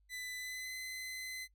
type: tone with pitch glide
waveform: sawtooth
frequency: 2000 to 2038 Hz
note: B6 to C7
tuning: +21 to -46 cents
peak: -38 dBFS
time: 0.09-1.48 s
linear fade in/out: 50 ms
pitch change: +33 cents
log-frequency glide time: 0.38-0.75 s
effects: noise-tail reverb RT60 0.1 s tail -22 dB re dry + added 50 Hz sine -67 dBFS peak until 1.54 s